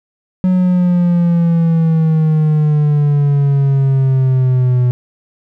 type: exponential sweep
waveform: triangle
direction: down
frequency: 185 to 123.47 Hz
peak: -7 dBFS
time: 0.44-4.91 s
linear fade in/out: 0 ms
effects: none